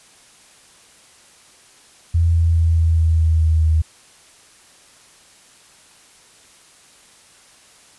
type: tone with pitch steps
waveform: sine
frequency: 83.8 / 83.13 / 82.46 / 81.79 / 81.13 / 80.48 / 79.83 / 79.19 Hz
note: E2 / E2 / E2 / E2 / E2 / E2 / D#2 / D#2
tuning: +29 / +15 / +1 / -13 / -27 / -41 / +45 / +31 cents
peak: -12 dBFS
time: 2.14-3.82 s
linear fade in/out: 10 ms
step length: 210 ms
effects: white hiss -49 dBFS RMS until 7.98 s + resampled to 24000 Hz